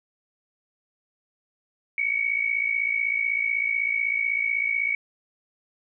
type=tone pair together; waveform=sine; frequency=2217 / 2273 Hz; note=C#7 / C#7; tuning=0 / +43 cents; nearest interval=unison; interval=43 cents; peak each=-25 dBFS; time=1.98-4.95 s; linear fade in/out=2 ms; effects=none